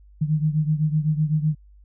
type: beating tone pair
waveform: sine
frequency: 151.6 / 159.5 Hz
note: D#3 / D#3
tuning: -45 / +43 cents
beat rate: 7.9 Hz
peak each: -20 / -24 dBFS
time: 0.21-1.55 s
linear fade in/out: 10 ms
effects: added 50 Hz sine -47 dBFS peak until 1.84 s